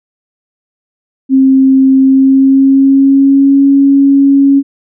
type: tone with pitch glide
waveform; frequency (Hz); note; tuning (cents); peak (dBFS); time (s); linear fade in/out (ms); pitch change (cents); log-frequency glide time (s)
sine; 266.1 to 276.8; C4 to C#4; +29 to -2; -3; 1.29-4.63; 50; +69; 2-3.64
effects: none